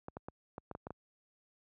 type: clicks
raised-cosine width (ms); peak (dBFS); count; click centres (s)
1; -28; 8; 0.084 / 0.169 / 0.285 / 0.581 / 0.713 / 0.751 / 0.869 / 0.906
effects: high-pass 60 Hz 12 dB/octave